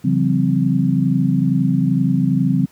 sine tone cluster, 138.1 / 168.5 / 190.8 / 259.7 Hz, C#3 / E3 / G3 / C4, -6 / +38 / -47 / -13 cents, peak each -19 dBFS, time 0.04-2.66 s, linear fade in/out 10 ms, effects pink hiss -52 dBFS RMS until 2.71 s + high-pass 60 Hz 12 dB/octave

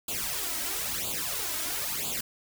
white noise with flanger, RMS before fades -32 dBFS, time 0.08-2.21 s, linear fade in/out 5 ms, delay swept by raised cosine 0.26 to 3.16 ms, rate 1 Hz, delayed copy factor +0.85, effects none

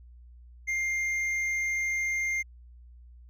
sine tone with hard clipping, 2109 Hz, C7, 13 cents sharp, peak -28 dBFS, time 0.67-2.43 s, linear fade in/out 20 ms, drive 5 dB, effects added 60 Hz sine -48 dBFS peak until 3.29 s

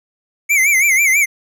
square tone with vibrato, 2200 Hz, C#7, 14 cents flat, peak -11 dBFS, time 0.49-1.26 s, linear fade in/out 20 ms, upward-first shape sine, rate 6.1 Hz, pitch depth 130 cents each way, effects none

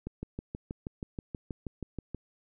click train, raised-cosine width 3 ms, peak -23 dBFS, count 14, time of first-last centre 0.07-2.147 s, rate 6.26 Hz, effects none

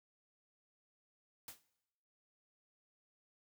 white noise with exponential decay, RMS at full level -45 dBFS, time 1.48-1.63 s, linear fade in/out 2 ms, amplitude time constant 32 ms, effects noise-tail reverb RT60 0.9 s tail -19 dB re dry

